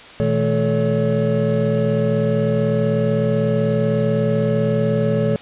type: tone cluster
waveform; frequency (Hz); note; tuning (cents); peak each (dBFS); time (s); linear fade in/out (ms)
triangle; 120.4 / 160.5 / 216.4 / 433.3 / 563; B2 / E3 / A3 / A4 / C#5; -44 / -46 / -29 / -27 / +27; -20; 0.2-5.36; 0
effects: white hiss -39 dBFS RMS until 5.41 s + resampled to 8000 Hz